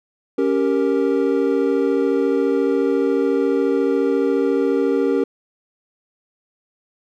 triangle chord, G diminished, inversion second, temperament equal, 277.2 / 392 / 466.2 Hz, Db4 / G4 / Bb4, 0 / 0 / 0 cents, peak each -18 dBFS, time 0.38-5.24 s, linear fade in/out 5 ms, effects none

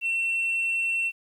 sine tone, 2705 Hz, E7, 44 cents sharp, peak -21 dBFS, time 0.01-1.12 s, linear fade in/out 50 ms, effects tanh soft clip ceiling -22 dBFS + 10-bit

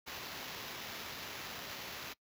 white noise with sample-and-hold, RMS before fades -45 dBFS, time 0.06-2.14 s, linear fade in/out 20 ms, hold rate 8820 Hz, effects noise-tail reverb RT60 0.1 s tail -21 dB re dry + high-pass 60 Hz 12 dB/octave

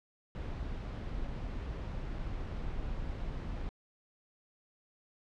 brown noise with dropouts, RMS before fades -38 dBFS, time 0.35-3.69 s, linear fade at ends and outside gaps 0 ms, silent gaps 1.275-1.279 / 1.775-1.779 / 2.184-2.189 s, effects low-pass 4000 Hz 12 dB/octave

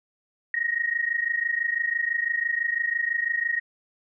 sine tone pair together, 1864.7 / 1890.7 Hz, A#6 / A#6, 0 / +24 cents, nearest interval unison, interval 24 cents, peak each -26 dBFS, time 0.54-3.6 s, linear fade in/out 2 ms, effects none

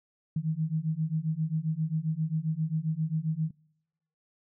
sine beating tone pair, 154.5 / 162 Hz, D#3 / E3, -12 / -30 cents, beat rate 7.5 Hz, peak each -30 dBFS, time 0.36-3.51 s, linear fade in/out 5 ms, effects noise-tail reverb RT60 0.9 s tail -26 dB re dry

